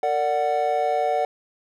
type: chord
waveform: triangle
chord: Bb augmented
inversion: none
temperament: equal with one note detuned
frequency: 457.1 / 587.3 / 740 Hz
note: Bb4 / D5 / F#5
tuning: -34 / 0 / 0 cents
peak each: -25 / -23 / -20 dBFS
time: 0.03-1.25 s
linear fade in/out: 2 ms
effects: none